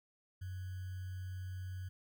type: tone with sample-and-hold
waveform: sine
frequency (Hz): 92.5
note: F#2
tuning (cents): 0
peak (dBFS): -40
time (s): 0.41-1.89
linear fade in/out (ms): 10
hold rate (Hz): 1575
effects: none